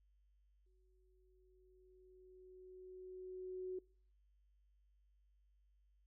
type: tone with exponential growth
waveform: sine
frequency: 370 Hz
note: F#4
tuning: in tune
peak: -40 dBFS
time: 0.66-3.79 s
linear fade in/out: 5 ms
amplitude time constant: 680 ms
effects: noise-tail reverb RT60 0.5 s tail -24 dB re dry + added 50 Hz sine -70 dBFS peak until 6.06 s